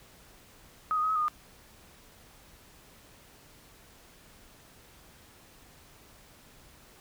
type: tone with pitch steps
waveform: sine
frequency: 1262 / 1235 / 1266 / 1283 / 1231 / 1220 Hz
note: D#6 / D#6 / D#6 / E6 / D#6 / D#6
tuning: +24 / -13 / +30 / -47 / -19 / -34 cents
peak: -25 dBFS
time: 0.91-1.282 s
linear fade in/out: 0 ms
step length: 62 ms
effects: pink hiss -56 dBFS RMS until 7 s